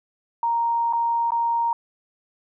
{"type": "tone with dropouts", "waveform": "sine", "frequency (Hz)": 932.3, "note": "A#5", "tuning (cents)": 0, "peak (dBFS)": -19, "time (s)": [0.43, 1.73], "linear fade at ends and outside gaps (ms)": 2, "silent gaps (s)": [[0.927, 0.933], [1.306, 1.319]], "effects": []}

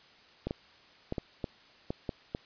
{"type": "clicks", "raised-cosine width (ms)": 2, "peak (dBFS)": -19, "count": 8, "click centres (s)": [0.47, 0.509, 1.124, 1.182, 1.442, 1.905, 2.092, 2.349], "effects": ["white hiss -58 dBFS RMS until 2.45 s", "resampled to 11025 Hz"]}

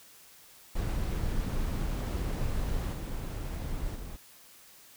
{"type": "noise with level steps", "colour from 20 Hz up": "brown", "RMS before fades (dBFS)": [-31, -35, -40], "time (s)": [0.75, 4.17], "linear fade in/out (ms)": 10, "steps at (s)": [2.92, 3.94], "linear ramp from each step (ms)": 20, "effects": ["white hiss -55 dBFS RMS until 4.96 s"]}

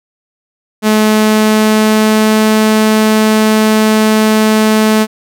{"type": "tone with pitch glide", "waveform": "sawtooth", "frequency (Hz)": [215.1, 216.8], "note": ["A3", "A3"], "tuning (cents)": [-39, -25], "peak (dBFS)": -3, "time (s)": [0.82, 5.07], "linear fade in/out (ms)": 50, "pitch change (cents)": 14, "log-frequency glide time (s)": [1, 2.48], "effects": []}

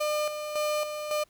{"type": "tone with tremolo", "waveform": "35% pulse", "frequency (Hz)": 602, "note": "D5", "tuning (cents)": 43, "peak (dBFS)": -24, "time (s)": [0, 1.24], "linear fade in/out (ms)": 10, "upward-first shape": "square", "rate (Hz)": 1.8, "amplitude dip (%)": 55, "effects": ["pink hiss -65 dBFS RMS until 1.29 s"]}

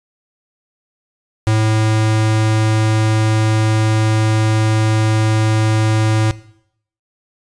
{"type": "tone", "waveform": "square", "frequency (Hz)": 109.3, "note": "A2", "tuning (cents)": -11, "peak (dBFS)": -12, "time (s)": [1.47, 6.31], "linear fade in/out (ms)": 0, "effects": ["noise-tail reverb RT60 0.7 s tail -18 dB re dry", "resampled to 22050 Hz"]}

